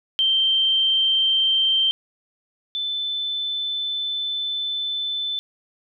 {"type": "tone pair in turn", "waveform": "sine", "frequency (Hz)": [3136, 3520], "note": ["G7", "A7"], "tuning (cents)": [0, 0], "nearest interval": "major second", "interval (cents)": 200, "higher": "second", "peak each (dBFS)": [-16, -23], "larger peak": "first", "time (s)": [[0.19, 1.91], [2.75, 5.39]], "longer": "second", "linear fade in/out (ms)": 0, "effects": []}